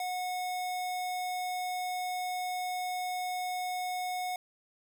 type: tone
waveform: square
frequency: 730 Hz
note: F#5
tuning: 24 cents flat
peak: -33 dBFS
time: 0-4.36 s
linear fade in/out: 2 ms
effects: none